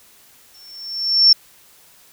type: tone with exponential growth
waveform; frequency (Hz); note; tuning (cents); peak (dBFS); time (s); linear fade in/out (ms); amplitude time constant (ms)
sine; 5420; E8; +47; -5; 0.54-1.33; 5; 170
effects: white hiss -50 dBFS RMS until 2.12 s